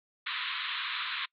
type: band-pass noise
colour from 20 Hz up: white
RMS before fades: -35 dBFS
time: 0.26-1.26 s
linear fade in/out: 10 ms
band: 1000 to 4000 Hz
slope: 96 dB/octave
effects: noise-tail reverb RT60 0.1 s tail -25 dB re dry